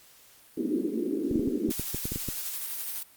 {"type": "band-pass noise", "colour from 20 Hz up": "white", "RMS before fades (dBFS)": -29, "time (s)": [0.57, 1.72], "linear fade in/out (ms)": 5, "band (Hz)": [230, 370], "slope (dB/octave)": 48}
{"type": "clicks", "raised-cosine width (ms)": 3, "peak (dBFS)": -20, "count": 11, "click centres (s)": [1.312, 1.357, 1.395, 1.476, 1.688, 1.796, 1.946, 2.055, 2.12, 2.159, 2.287]}
{"type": "noise with tremolo", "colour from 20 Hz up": "blue", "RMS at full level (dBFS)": -33, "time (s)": [1.7, 3.03], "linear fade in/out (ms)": 5, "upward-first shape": "sine", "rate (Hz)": 12, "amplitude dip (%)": 30}
{"effects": ["white hiss -56 dBFS RMS until 3.16 s", "Opus 48 kbps"]}